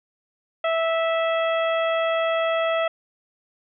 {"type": "harmonic tone", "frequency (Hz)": 656, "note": "E5", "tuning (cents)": -9, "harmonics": [1, 2, 3, 4, 5], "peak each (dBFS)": [-21, -27, -31, -33, -35], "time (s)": [0.64, 2.88], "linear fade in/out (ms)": 5, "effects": []}